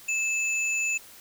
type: tone pair together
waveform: sine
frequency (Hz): 2616 / 6984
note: E7 / A8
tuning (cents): -14 / -14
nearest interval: octave + perfect fourth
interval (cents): 1700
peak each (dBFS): -25 / -31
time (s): 0.08-0.98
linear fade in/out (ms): 10
effects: white hiss -49 dBFS RMS until 1.2 s